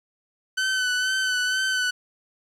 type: tone with vibrato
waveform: sawtooth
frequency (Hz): 1513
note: F#6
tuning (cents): +38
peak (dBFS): -18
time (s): 0.57-1.91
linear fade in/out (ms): 10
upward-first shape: sine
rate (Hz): 2.1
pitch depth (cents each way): 30
effects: low-pass 8000 Hz 12 dB/octave + 9-bit